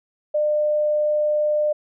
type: tone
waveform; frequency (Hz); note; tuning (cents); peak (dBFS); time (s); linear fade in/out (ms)
sine; 601; D5; +40; -17; 0.34-1.73; 10
effects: none